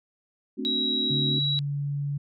sine chord, D dominant seventh, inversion second, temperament equal, 220 / 261.6 / 293.7 / 370 Hz, A3 / C4 / D4 / F#4, 0 / 0 / 0 / 0 cents, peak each -34 / -32 / -36 / -36 dBFS, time 0.57-1.4 s, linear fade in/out 20 ms
sine tone with pitch glide, 3861 to 3892 Hz, B7 to B7, -40 to -26 cents, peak -24 dBFS, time 0.65-1.59 s, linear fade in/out 0 ms, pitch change +14 cents, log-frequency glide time 1.29-1.36 s
sine tone, 142.8 Hz, D3, 48 cents flat, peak -26 dBFS, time 1.1-2.18 s, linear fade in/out 10 ms
effects none

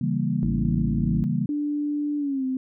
sine chord, C# diminished seventh, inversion none, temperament equal, 138.59 / 164.81 / 196 / 233.1 Hz, C#3 / E3 / G3 / Bb3, 0 / 0 / 0 / 0 cents, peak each -27 dBFS, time 0.01-1.46 s, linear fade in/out 5 ms
harmonic tone, 54.1 Hz, A1, 29 cents flat, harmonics 1 / 2 / 3 / 4 / 5 / 6, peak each -29 / -32 / -34 / -35 / -36 / -37 dBFS, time 0.43-1.24 s, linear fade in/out 0 ms
sine tone with pitch glide, 293.7 to 260.1 Hz, D4 to C4, 0 to -10 cents, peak -23 dBFS, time 1.49-2.57 s, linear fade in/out 2 ms, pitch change -210 cents, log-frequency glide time 2.18-2.45 s
effects none

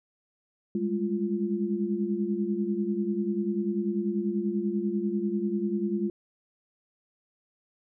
sine tone cluster, 200.1 / 210.3 / 346.6 Hz, G3 / G#3 / F4, +36 / +22 / -13 cents, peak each -30 dBFS, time 0.75-6.1 s, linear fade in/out 2 ms, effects none

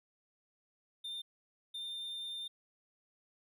triangle tone bursts at uneven times, 3605 Hz, A7, 41 cents sharp, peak -38 dBFS, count 2, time 1.04-1.22 / 1.74-2.48 s, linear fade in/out 10 ms, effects none

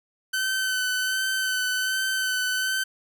sawtooth tone with vibrato, 1523 Hz, F#6, 50 cents sharp, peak -20 dBFS, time 0.33-2.84 s, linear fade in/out 10 ms, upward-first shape sine, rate 1.3 Hz, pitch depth 20 cents each way, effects none

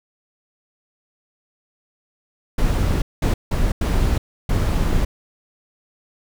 brown noise bursts at uneven times, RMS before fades -18 dBFS, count 5, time 2.58-3.02 / 3.22-3.34 / 3.51-3.72 / 3.81-4.18 / 4.49-5.05 s, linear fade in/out 5 ms, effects none

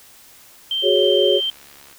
sine tone, 3136 Hz, G7, in tune, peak -19 dBFS, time 0.71-1.5 s, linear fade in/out 2 ms
sine chord, F# suspended second, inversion none, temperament equal, 370 / 415.3 / 554.4 Hz, F#4 / G#4 / C#5, 0 / 0 / 0 cents, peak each -18 dBFS, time 0.82-1.41 s, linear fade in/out 50 ms
click train, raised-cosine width 0.2 ms, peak -28 dBFS, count 69, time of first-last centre 0.96-1.927 s, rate 70.3 Hz
effects white hiss -47 dBFS RMS until 1.98 s

